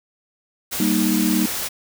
white noise, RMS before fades -26 dBFS, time 0.71-1.69 s, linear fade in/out 20 ms
sine chord, Eb major, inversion first, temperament equal, 196 / 233.1 / 311.1 Hz, G3 / Bb3 / Eb4, 0 / 0 / 0 cents, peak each -21 dBFS, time 0.8-1.46 s, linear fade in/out 2 ms
effects none

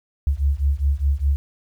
sine beating tone pair, 67.9 / 72.8 Hz, C#2 / D2, -35 / -15 cents, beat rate 4.9 Hz, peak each -20 dBFS, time 0.27-1.36 s, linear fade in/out 0 ms, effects 9-bit

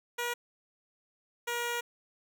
10% pulse tone pair in turn, 479.7 / 476.4 Hz, A#4 / A#4, +50 / +38 cents, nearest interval unison, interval 12 cents, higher first, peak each -23 dBFS, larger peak neither, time 0.18-0.34 / 1.47-1.81 s, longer second, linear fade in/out 10 ms, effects none

